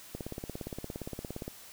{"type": "click train", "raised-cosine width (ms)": 2, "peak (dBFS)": -24, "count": 24, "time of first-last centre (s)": [0.15, 1.479], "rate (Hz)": 17.3, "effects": ["white hiss -51 dBFS RMS until 1.72 s"]}